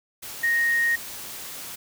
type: tone in noise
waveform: sine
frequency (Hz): 1864.7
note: A#6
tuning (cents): 0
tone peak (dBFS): -19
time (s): 0.43-0.96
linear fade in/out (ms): 10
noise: white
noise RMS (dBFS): -37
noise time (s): 0.22-1.76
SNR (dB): +15
effects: none